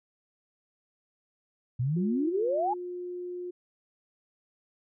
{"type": "exponential sweep", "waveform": "sine", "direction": "up", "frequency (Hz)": [116.5, 869], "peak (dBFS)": -25, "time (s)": [1.79, 2.74], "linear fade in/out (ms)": 10}
{"type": "tone", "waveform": "sine", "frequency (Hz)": 356.8, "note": "F4", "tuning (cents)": 37, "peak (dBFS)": -34, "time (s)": [1.96, 3.51], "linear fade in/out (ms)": 10}
{"effects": []}